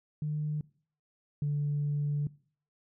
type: tone pair in turn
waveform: sine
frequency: 150.8 / 145.83 Hz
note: D3 / D3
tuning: +46 / -12 cents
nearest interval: minor second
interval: 58 cents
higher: first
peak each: -29 / -26 dBFS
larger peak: second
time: 0.22-0.61 / 1.42-2.27 s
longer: second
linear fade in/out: 2 ms
effects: noise-tail reverb RT60 0.5 s tail -22 dB re dry + tanh soft clip ceiling -24 dBFS